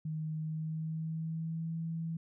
sine tone with pitch glide, 156.4 to 163.99 Hz, D#3 to E3, +9 to -9 cents, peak -34 dBFS, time 0.05-2.17 s, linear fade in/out 5 ms, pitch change +82 cents, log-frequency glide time 0.37-1.75 s, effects none

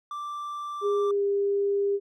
triangle tone, 1174.7 Hz, D6, in tune, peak -30 dBFS, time 0.11-1.11 s, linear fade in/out 2 ms
sine tone with pitch glide, 407.4 to 401.1 Hz, G#4 to G4, -33 to +40 cents, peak -22 dBFS, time 0.81-2 s, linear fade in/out 50 ms, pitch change -27 cents, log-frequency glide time 1.02-1.23 s
effects none

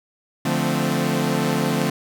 sawtooth chord, D minor seventh, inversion none, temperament equal with one note detuned, 146.83 / 174.61 / 220 / 258.8 Hz, D3 / F3 / A3 / C4, 0 / 0 / 0 / -19 cents, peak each -21 dBFS, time 0.45-1.9 s, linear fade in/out 5 ms, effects none

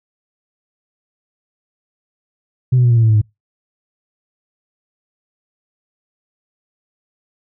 sine tone with pitch steps, 127.4 / 124.06 / 120.81 / 117.64 / 114.55 / 111.55 / 108.63 / 105.78 Hz, C3 / B2 / B2 / A#2 / A#2 / A2 / A2 / G#2, -46 / +8 / -38 / +16 / -30 / +24 / -22 / +32 cents, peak -7 dBFS, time 2.72-3.216 s, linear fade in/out 10 ms, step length 62 ms, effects noise-tail reverb RT60 0.2 s tail -26 dB re dry + tanh soft clip ceiling -6 dBFS

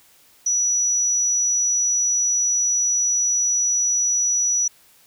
sine tone, 5880 Hz, F#8, 12 cents flat, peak -17 dBFS, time 0.46-4.68 s, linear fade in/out 5 ms, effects white hiss -54 dBFS RMS until 5.06 s

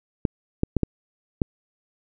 clicks, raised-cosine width 3 ms, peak -7 dBFS, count 5, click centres 0.252 / 0.634 / 0.767 / 0.833 / 1.418 s, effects none

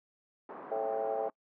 white band-pass noise, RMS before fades -46 dBFS, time 0.49-1.3 s, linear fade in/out 2 ms, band 220 to 1100 Hz, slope 24 dB/octave
sine chord, A dominant seventh, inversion none, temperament just, 440 / 550 / 660 / 792 Hz, A4 / C#5 / E5 / G5, 0 / -14 / +2 / +18 cents, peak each -36 dBFS, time 0.71-1.29 s, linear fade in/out 10 ms
effects noise-tail reverb RT60 0.1 s tail -26 dB re dry

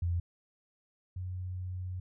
sine tone pair in turn, 86.4 / 91.51 Hz, F2 / F#2, -18 / -19 cents, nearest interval minor second, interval 99 cents, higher second, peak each -28 / -35 dBFS, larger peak first, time 0.02-0.2 / 1.16-2 s, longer second, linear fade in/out 5 ms, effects none

